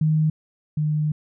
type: tone pair in turn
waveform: sine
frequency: 155.56 / 152.01 Hz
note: D#3 / D#3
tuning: 0 / -40 cents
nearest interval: unison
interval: 40 cents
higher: first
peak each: -16 / -19 dBFS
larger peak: first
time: 0.01-0.3 / 0.77-1.12 s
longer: second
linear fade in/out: 5 ms
effects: none